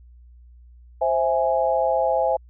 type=chord; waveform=sine; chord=C augmented; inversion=none; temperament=equal with one note detuned; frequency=524.8 / 659.3 / 830.6 Hz; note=C5 / E5 / G#5; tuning=+5 / 0 / 0 cents; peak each=-22 / -22 / -23 dBFS; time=1.01-2.37 s; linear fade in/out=10 ms; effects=added 60 Hz sine -45 dBFS peak until 2.49 s